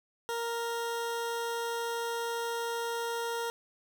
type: tone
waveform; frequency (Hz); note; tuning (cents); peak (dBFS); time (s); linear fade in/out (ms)
20% pulse; 466.2; A#4; 0; -27; 0.29-3.5; 0
effects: none